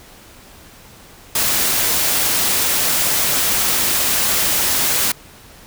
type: noise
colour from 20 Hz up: white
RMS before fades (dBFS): -17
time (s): 1.35-5.12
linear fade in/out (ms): 5
effects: pink hiss -43 dBFS RMS until 5.66 s